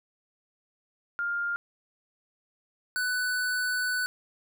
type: tone pair in turn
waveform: sine / square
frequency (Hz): 1404 / 1493.1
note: F6 / F#6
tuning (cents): +9 / +15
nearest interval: minor second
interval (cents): 106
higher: second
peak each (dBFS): -27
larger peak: neither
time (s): 1.19-1.56 / 2.96-4.06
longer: second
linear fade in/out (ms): 0
effects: none